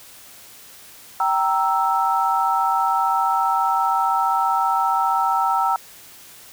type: chord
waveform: sine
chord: E diminished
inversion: first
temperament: equal with one note detuned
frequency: 777.2 / 932.3 / 1318.5 Hz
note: G5 / Bb5 / E6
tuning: -15 / 0 / 0 cents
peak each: -21 dBFS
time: 1.2-5.76 s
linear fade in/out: 2 ms
effects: white hiss -44 dBFS RMS until 6.52 s